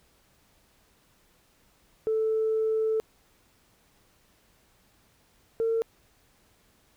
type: tone pair in turn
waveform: sine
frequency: 440 / 453.4 Hz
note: A4 / A#4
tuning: 0 / -48 cents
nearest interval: minor second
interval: 52 cents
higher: second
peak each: -22 dBFS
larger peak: neither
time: 2.07-3 / 5.6-5.82 s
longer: first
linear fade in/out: 0 ms
effects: tanh soft clip ceiling -19 dBFS + pink hiss -64 dBFS RMS until 6.96 s